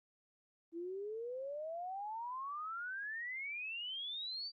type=exponential sweep; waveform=sine; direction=up; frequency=327.1 to 4699 Hz; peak=-40 dBFS; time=0.72-4.52 s; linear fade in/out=50 ms; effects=Opus 32 kbps